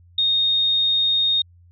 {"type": "tone", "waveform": "sine", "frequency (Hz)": 3700, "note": "A#7", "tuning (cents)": -14, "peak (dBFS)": -16, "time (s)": [0.18, 1.42], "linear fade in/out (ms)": 5, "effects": ["added 87 Hz sine -48 dBFS peak until 1.71 s"]}